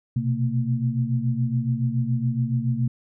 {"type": "tone cluster", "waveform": "sine", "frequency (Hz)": [122.8, 129.9, 228.6], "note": ["B2", "C3", "A#3"], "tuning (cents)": [-9, -12, -34], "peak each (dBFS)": [-25, -24, -27], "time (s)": [0.16, 2.88], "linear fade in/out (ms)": 5, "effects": []}